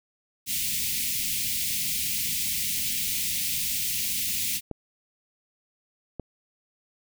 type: band-stop noise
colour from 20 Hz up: white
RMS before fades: -28 dBFS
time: 0.46-4.61 s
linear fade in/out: 50 ms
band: 260 to 2100 Hz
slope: 48 dB/octave
type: clicks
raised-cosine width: 2 ms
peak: -20 dBFS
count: 2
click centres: 4.713 / 6.197 s
effects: none